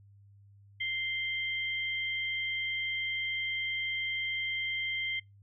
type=tone pair together; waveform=sine; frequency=2089 / 3165 Hz; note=C7 / G7; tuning=-3 / +16 cents; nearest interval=perfect fifth; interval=719 cents; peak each=-32 / -36 dBFS; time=0.8-5.2 s; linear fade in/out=10 ms; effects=noise-tail reverb RT60 0.2 s tail -26 dB re dry + added 100 Hz sine -55 dBFS peak until 5.42 s